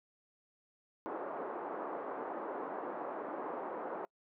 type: band-pass noise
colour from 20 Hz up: pink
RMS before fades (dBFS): -41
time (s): 1.06-4.05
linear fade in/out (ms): 0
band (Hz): 320 to 1200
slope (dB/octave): 24
effects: noise-tail reverb RT60 0.1 s tail -26 dB re dry